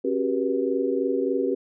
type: tone cluster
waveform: sine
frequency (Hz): 271 / 376 / 399.5 / 484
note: C#4 / F#4 / G4 / B4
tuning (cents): -39 / +28 / +33 / -35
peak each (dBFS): -27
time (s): 0.04-1.55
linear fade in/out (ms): 10
effects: none